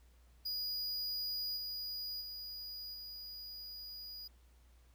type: tone with level steps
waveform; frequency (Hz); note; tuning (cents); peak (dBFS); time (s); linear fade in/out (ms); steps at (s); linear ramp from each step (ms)
square; 4905; D#8; -26; -37 / -40 / -44 / -46; 0.45-4.28; 10; 1.56 / 2.2 / 2.93; 20
effects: added 60 Hz sine -61 dBFS peak until 4.94 s + pink hiss -72 dBFS RMS until 4.94 s